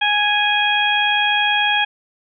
harmonic tone with a mistuned harmonic, 830.6 Hz, G#5, in tune, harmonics 1 / 2 / 3 / 4, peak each -20 / -20 / -20 / -20 dBFS, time 0.01-1.85 s, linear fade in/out 10 ms, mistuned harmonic 4, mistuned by -19 cents, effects none

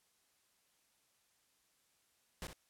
pink noise with echo, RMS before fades -44 dBFS, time 2.42-2.47 s, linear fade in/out 0 ms, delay 61 ms, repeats 1, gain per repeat -8 dB, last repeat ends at 2.531 s, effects white hiss -75 dBFS RMS until 2.69 s + low-pass 12000 Hz 12 dB/octave

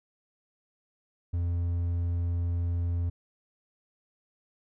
triangle tone, 86.3 Hz, F2, 20 cents flat, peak -24 dBFS, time 1.33-3.1 s, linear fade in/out 10 ms, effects none

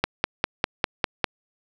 click train, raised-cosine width 0.3 ms, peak -3 dBFS, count 7, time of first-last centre 0.04-1.242 s, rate 4.99 Hz, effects none

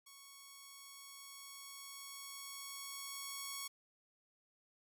5% pulse tone with level ramp, 1108.7 Hz, C#6, in tune, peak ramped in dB -44 to -30 dBFS, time 0.06-3.68 s, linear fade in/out 10 ms, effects none

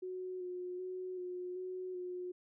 sine tone with vibrato, 364.8 Hz, F#4, 24 cents flat, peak -39 dBFS, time 0.02-2.32 s, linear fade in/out 10 ms, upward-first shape square, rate 1.3 Hz, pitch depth 19 cents each way, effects none

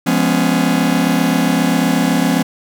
45% pulse chord, C# dominant seventh, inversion first, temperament just, 173.24 / 207.9 / 249.5 / 277.2 Hz, E#3 / G#3 / B3 / C#4, -14 / +2 / +18 / 0 cents, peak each -18 / -20 / -17 / -18 dBFS, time 0.06-2.43 s, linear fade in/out 10 ms, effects none

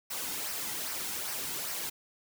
white noise with flanger, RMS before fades -36 dBFS, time 0.1-1.9 s, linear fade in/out 10 ms, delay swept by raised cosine 0.27 to 1.77 ms, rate 2.5 Hz, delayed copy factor -0.5, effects none

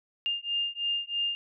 sine beating tone pair, 2809 / 2812.1 Hz, F7 / F7, +9 / +11 cents, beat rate 3.1 Hz, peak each -31 dBFS, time 0.26-1.35 s, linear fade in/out 0 ms, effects none

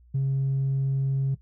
triangle tone with tanh clipping, 135.6 Hz, C#3, 38 cents flat, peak -22 dBFS, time 0.14-1.35 s, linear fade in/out 10 ms, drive 5 dB, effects noise-tail reverb RT60 0.1 s tail -18 dB re dry + added 60 Hz sine -52 dBFS peak until 1.41 s

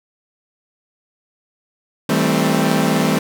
sawtooth chord, A minor seventh, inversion second, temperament equal with one note detuned, 160.86 / 196 / 220 / 261.6 Hz, E3 / G3 / A3 / C4, -42 / 0 / 0 / 0 cents, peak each -16 dBFS, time 2.09-3.19 s, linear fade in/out 5 ms, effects none

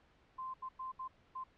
sine tone bursts at uneven times, 1041 Hz, C6, 9 cents flat, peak -40 dBFS, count 5, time 0.38-0.54 / 0.62-0.69 / 0.79-0.92 / 0.99-1.08 / 1.35-1.44 s, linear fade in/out 10 ms, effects pink hiss -68 dBFS RMS until 1.57 s + low-pass 3000 Hz 12 dB/octave

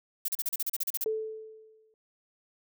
violet noise bursts, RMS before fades -30 dBFS, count 12, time 0.25-1.042 s, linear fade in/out 5 ms, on 33 ms, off 36 ms
sine tone with exponential decay, 437.8 Hz, A4, 9 cents flat, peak -25 dBFS, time 1.06-1.94 s, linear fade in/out 1 ms, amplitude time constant 190 ms
effects none

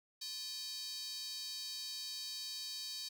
square tone with high-pass filter, 349.2 Hz, F4, in tune, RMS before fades -44 dBFS, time 0.21-3.09 s, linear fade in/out 10 ms, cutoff 4400 Hz, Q 4.9, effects none

